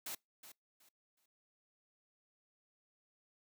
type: noise with echo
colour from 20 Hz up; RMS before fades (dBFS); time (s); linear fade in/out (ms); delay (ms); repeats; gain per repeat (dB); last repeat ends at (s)
white; -43; 0.06-0.15; 5; 370; 3; -12; 1.26
effects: noise-tail reverb RT60 0.2 s tail -26 dB re dry + high-pass 150 Hz 12 dB/octave